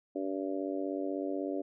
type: harmonic tone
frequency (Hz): 96.2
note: G2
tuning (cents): -32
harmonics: 3 / 4 / 5 / 6 / 7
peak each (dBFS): -35 / -38 / -42 / -39 / -44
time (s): 0.15-1.62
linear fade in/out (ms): 10
effects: none